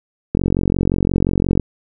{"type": "click train", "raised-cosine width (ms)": 3, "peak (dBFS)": -3, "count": 58, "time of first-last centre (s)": [0.35, 1.597], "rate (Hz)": 45.7, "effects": []}